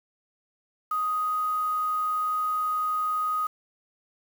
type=tone with quantisation; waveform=sine; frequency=1249 Hz; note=D#6; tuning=6 cents sharp; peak=-24 dBFS; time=0.91-3.47 s; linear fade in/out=5 ms; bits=7; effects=none